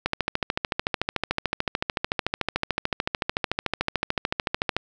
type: click train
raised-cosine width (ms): 0.3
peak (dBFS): -7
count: 65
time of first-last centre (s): 0.06-4.766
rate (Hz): 13.6
effects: none